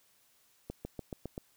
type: accelerating click train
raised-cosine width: 2 ms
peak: -25 dBFS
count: 6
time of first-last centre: 0.7-1.379 s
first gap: 150 ms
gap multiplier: 0.95
effects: white hiss -68 dBFS RMS until 1.56 s